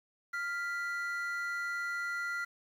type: tone pair together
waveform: triangle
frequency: 1396.9 / 1975.5 Hz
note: F6 / B6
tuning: 0 / 0 cents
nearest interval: tritone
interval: 600 cents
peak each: -33 / -37 dBFS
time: 0.33-2.45 s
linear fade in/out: 10 ms
effects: 10-bit